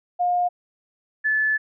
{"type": "tone pair in turn", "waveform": "sine", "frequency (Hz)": [712, 1734], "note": ["F5", "A6"], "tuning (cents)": [33, -26], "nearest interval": "octave + minor third", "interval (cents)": 1541, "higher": "second", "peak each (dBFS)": -18, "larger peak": "neither", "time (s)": [[0.19, 0.49], [1.24, 1.58]], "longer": "second", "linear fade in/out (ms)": 20, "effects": []}